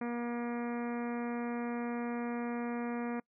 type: harmonic tone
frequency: 238.4 Hz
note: A#3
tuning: 39 cents sharp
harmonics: 1 / 2 / 3 / 4 / 5 / 6 / 7 / 8 / 9 / 10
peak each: -35 / -41 / -45 / -47 / -49 / -51 / -52 / -53 / -54 / -55 dBFS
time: 0.01-3.2 s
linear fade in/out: 5 ms
effects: noise-tail reverb RT60 0.1 s tail -26 dB re dry